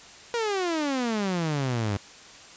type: exponential sweep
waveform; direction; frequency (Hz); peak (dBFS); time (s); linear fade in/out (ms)
sawtooth; down; 481.7 to 97; -21; 0.34-1.97; 0
effects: white hiss -47 dBFS RMS until 2.56 s + resampled to 16000 Hz